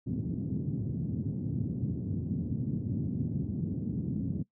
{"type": "band-pass noise", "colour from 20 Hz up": "pink", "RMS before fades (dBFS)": -33, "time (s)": [0.06, 4.43], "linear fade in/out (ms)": 10, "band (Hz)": [100, 260], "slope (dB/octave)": 24, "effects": ["noise-tail reverb RT60 0.1 s tail -21 dB re dry"]}